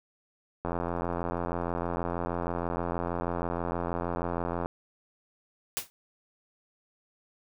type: click train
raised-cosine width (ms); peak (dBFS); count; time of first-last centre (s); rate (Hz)
1; -17; 347; 0.65-4.659; 86.3
type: noise with exponential decay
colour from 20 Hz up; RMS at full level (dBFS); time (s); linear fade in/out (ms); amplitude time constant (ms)
white; -27; 5.77-5.9; 0; 27
effects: none